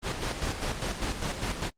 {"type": "noise with tremolo", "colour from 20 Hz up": "pink", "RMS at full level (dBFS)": -29, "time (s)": [0.02, 1.71], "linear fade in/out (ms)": 50, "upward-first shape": "square", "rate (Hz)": 5, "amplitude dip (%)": 50, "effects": ["low-pass 7000 Hz 12 dB/octave", "Opus 24 kbps"]}